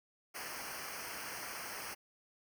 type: noise with comb filter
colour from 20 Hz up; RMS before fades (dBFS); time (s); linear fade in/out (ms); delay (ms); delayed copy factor
pink; -44; 0.34-1.95; 20; 0.27; -0.95
effects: none